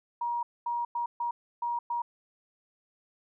sine tone bursts at uneven times, 950 Hz, A#5, 33 cents sharp, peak -28 dBFS, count 6, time 0.21-0.43 / 0.66-0.85 / 0.95-1.06 / 1.2-1.31 / 1.62-1.79 / 1.9-2.02 s, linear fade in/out 5 ms, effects none

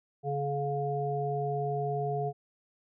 harmonic tone, 141.5 Hz, C#3, 36 cents sharp, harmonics 1 / 3 / 5, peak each -33 / -33 / -33 dBFS, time 0.23-2.33 s, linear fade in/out 50 ms, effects none

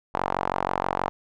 sawtooth tone with band-pass filter, 46.25 Hz, F#1, in tune, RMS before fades -27 dBFS, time 0.14-1.09 s, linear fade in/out 0 ms, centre 900 Hz, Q 2.5, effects none

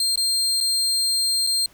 30% pulse tone with dropouts, 4200 Hz, C8, 6 cents sharp, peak -16 dBFS, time 0-1.66 s, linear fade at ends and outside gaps 2 ms, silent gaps 0.158-0.175 / 0.604-0.609 / 1.467-1.471 s, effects pink hiss -53 dBFS RMS until 1.73 s

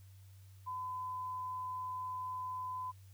sine tone, 1012 Hz, B5, 42 cents sharp, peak -38 dBFS, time 0.66-2.92 s, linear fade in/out 20 ms, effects added 96 Hz sine -54 dBFS peak until 3.13 s + white hiss -69 dBFS RMS until 3.13 s

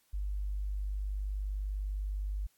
sine tone, 49.84 Hz, G1, 29 cents sharp, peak -32 dBFS, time 0.13-2.47 s, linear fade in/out 10 ms, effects white hiss -71 dBFS RMS until 2.57 s + AAC 64 kbps

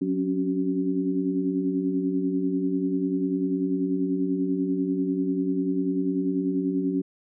sine tone cluster, 184 / 269.9 / 280.1 / 379.5 Hz, F#3 / C#4 / C#4 / F#4, -9 / -46 / +18 / +44 cents, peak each -29 / -31 / -25 / -31 dBFS, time 0.01-7.02 s, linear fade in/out 10 ms, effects none

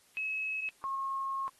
sine tone pair in turn, 2574 / 1082.2 Hz, E7 / C#6, -42 / -42 cents, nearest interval octave + minor third, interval 1500 cents, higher first, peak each -32 / -32 dBFS, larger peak neither, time 0.17-0.69 / 0.84-1.48 s, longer second, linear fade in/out 0 ms, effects white hiss -65 dBFS RMS until 1.59 s + AAC 32 kbps

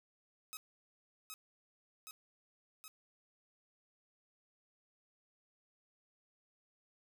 5% pulse tone with echo, 1273 Hz, D#6, 39 cents sharp, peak -32 dBFS, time 0.53-0.57 s, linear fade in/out 0 ms, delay 770 ms, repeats 3, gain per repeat -2 dB, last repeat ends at 2.88 s, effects none

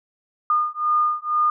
sine beating tone pair, 1217 / 1219.1 Hz, D#6 / D#6, -39 / -36 cents, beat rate 2.1 Hz, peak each -21 dBFS, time 0.5-1.5 s, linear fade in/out 2 ms, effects none

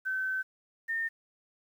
sine tone pair in turn, 1532 / 1821.9 Hz, G6 / A#6, -40 / -40 cents, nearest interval minor third, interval 300 cents, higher second, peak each -29 / -29 dBFS, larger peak neither, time 0.05-0.43 / 0.88-1.09 s, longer first, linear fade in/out 20 ms, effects 10-bit

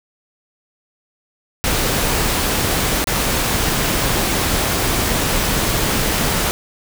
pink noise with dropouts, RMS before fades -18 dBFS, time 1.64-6.51 s, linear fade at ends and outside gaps 0 ms, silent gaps 3.042-3.072 s, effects none

